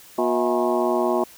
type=harmonic tone with a mistuned harmonic; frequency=120.3 Hz; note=B2; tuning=45 cents flat; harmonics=2 / 3 / 4 / 5 / 6 / 7 / 8 / 9; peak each=-27 / -22 / -32 / -24 / -31 / -29 / -30 / -30 dBFS; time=0.18-1.24 s; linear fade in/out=5 ms; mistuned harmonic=5; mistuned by=+110 cents; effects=white hiss -47 dBFS RMS until 1.37 s